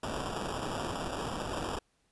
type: noise with sample-and-hold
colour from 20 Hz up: blue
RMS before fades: -36 dBFS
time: 0.03-1.79 s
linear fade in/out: 5 ms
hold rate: 2100 Hz
effects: pink hiss -73 dBFS RMS until 2.11 s + resampled to 24000 Hz